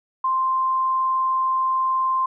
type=tone; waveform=sine; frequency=1046.5 Hz; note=C6; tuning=in tune; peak=-18 dBFS; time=0.24-2.26 s; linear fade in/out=5 ms; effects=none